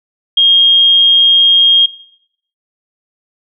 sine tone, 3239 Hz, G#7, 44 cents flat, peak -5 dBFS, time 0.37-1.86 s, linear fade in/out 5 ms, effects noise-tail reverb RT60 0.7 s tail -18 dB re dry

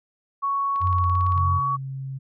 sine tone with pitch glide, 1112 to 1126.2 Hz, C#6 to C#6, +5 to +27 cents, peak -21 dBFS, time 0.42-1.77 s, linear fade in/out 20 ms, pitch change +22 cents, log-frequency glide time 0.75-1.63 s
click train, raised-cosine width 0.3 ms, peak -28 dBFS, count 12, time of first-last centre 0.76-1.378 s, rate 17.8 Hz
sine tone with vibrato, 90.2 Hz, F#2, 44 cents flat, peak -20 dBFS, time 0.8-1.61 s, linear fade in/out 50 ms, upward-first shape sine, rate 2.7 Hz, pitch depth 15 cents each way
sine tone, 134.4 Hz, C3, 47 cents sharp, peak -29 dBFS, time 1.35-2.19 s, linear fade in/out 20 ms
effects none

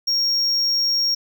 triangle tone, 5570 Hz, F8, 5 cents flat, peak -16 dBFS, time 0.07-1.15 s, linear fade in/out 10 ms, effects none

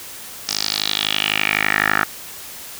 10% pulse tone with band-pass filter sweep, 51.91 Hz, G#1, in tune, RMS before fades -20 dBFS, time 0.47-2.05 s, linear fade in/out 20 ms, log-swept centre 5500 to 1500 Hz, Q 4.2, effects white hiss -35 dBFS RMS until 2.79 s

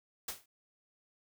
white noise with exponential decay, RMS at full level -35 dBFS, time 0.28-0.46 s, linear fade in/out 5 ms, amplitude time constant 39 ms, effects none

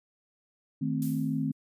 sine chord, A diminished, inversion second, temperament equal, 155.56 / 220 / 261.6 Hz, Eb3 / A3 / C4, 0 / 0 / 0 cents, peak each -31 / -33 / -30 dBFS, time 0.81-1.52 s, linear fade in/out 10 ms
violet noise with exponential decay, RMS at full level -37 dBFS, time 1.02-1.53 s, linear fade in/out 1 ms, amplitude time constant 110 ms
effects resampled to 32000 Hz

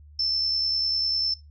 sine tone with amplitude modulation, 5310 Hz, E8, 12 cents sharp, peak -20 dBFS, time 0.19-1.34 s, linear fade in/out 5 ms, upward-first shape sine, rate 70 Hz, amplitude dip 35%, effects noise-tail reverb RT60 0.2 s tail -19 dB re dry + added 74 Hz sine -46 dBFS peak until 1.5 s

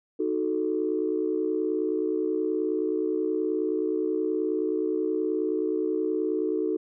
sine chord, D# diminished, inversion none, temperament equal, 311.1 / 370 / 440 Hz, D#4 / F#4 / A4, 0 / 0 / 0 cents, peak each -28 dBFS, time 0.19-6.77 s, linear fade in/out 10 ms, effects tanh soft clip ceiling -14 dBFS

